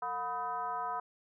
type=tone with frequency modulation; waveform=sine; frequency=992 Hz; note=B5; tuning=7 cents sharp; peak=-33 dBFS; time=0.02-1 s; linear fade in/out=5 ms; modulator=270 Hz; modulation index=1.2; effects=none